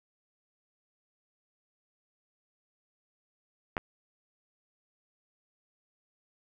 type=clicks; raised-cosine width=0.5 ms; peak=-13 / -25 dBFS; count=2; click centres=3.768 / 3.779 s; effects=none